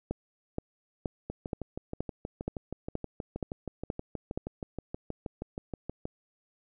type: two click trains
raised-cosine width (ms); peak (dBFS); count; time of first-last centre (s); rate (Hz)
2; -22 / -18; 31 / 10; 1.3-6.054 / 0.11-4.375; 6.31 / 2.11
effects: none